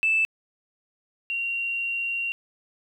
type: tone pair in turn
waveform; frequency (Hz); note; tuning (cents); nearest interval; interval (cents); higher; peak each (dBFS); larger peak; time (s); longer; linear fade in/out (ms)
sine; 2637 / 2757; E7 / F7; 0 / -23; minor second; 77; second; -18 / -25; first; 0.03-0.25 / 1.3-2.32; second; 0
effects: tanh soft clip ceiling -14 dBFS + 10-bit